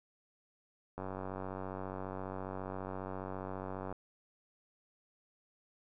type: click train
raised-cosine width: 1 ms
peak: -27 dBFS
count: 280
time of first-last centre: 0.98-3.926 s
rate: 94.7 Hz
effects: none